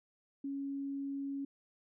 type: tone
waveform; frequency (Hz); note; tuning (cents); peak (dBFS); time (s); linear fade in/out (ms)
sine; 277.2; C#4; 0; -36; 0.44-1.45; 5
effects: none